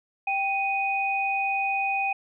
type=tone pair together; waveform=sine; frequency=784 / 2489 Hz; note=G5 / D#7; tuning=0 / 0 cents; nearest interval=octave + minor sixth; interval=2000 cents; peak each=-26 dBFS; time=0.27-2.13 s; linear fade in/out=5 ms; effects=none